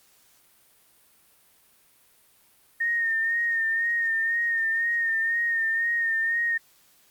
sine tone with vibrato, 1837 Hz, A#6, 26 cents flat, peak -22 dBFS, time 2.8-6.58 s, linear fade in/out 10 ms, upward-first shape sine, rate 2 Hz, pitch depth 35 cents each way, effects white hiss -60 dBFS RMS until 7.1 s + Opus 48 kbps

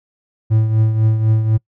triangle tone with tremolo, 110 Hz, A2, in tune, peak -7 dBFS, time 0.5-1.58 s, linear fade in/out 20 ms, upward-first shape triangle, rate 4 Hz, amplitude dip 60%, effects noise-tail reverb RT60 0.1 s tail -25 dB re dry

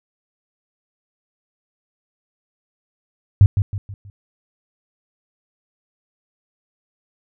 sine tone with echo, 100 Hz, G2, 35 cents sharp, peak -5 dBFS, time 3.41-3.46 s, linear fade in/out 0 ms, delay 160 ms, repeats 4, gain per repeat -8 dB, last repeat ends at 4.1 s, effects none

